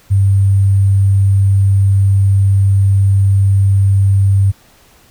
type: tone with sample-and-hold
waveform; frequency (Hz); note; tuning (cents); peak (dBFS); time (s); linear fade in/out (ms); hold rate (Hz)
sine; 98; G2; 0; -7; 0.1-4.52; 20; 8820
effects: pink hiss -47 dBFS RMS until 5.1 s